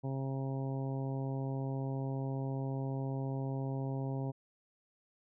harmonic tone, 134.6 Hz, C3, 49 cents sharp, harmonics 1 / 2 / 3 / 4 / 5 / 6 / 7, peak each -35 / -41 / -45 / -47 / -49 / -51 / -52 dBFS, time 0.03-4.32 s, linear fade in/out 20 ms, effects none

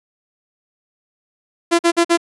sawtooth tone bursts, 340.1 Hz, F4, 46 cents flat, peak -7 dBFS, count 4, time 1.71-2.175 s, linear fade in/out 20 ms, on 81 ms, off 47 ms, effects resampled to 24000 Hz

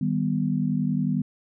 sine chord, Eb augmented, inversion none, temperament equal, 155.56 / 196 / 246.9 Hz, Eb3 / G3 / B3, 0 / 0 / 0 cents, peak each -26 dBFS, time 0.01-1.22 s, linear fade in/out 5 ms, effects none

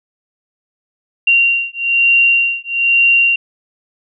sine beating tone pair, 2762 / 2763.1 Hz, F7 / F7, -20 / -19 cents, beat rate 1.1 Hz, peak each -13 dBFS, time 1.27-3.36 s, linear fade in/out 5 ms, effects none

